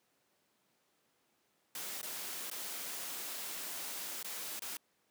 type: noise with dropouts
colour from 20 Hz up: white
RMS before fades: -42 dBFS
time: 1.75-4.77 s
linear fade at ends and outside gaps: 2 ms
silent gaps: 2.015-2.029 / 2.501-2.513 / 4.229-4.245 / 4.594-4.62 s
effects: pink hiss -75 dBFS RMS until 5.1 s + high-pass 200 Hz 12 dB/octave